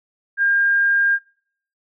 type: tone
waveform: sine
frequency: 1608 Hz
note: G6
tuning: 44 cents sharp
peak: -14 dBFS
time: 0.37-1.19 s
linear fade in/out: 50 ms
effects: noise-tail reverb RT60 0.6 s tail -23 dB re dry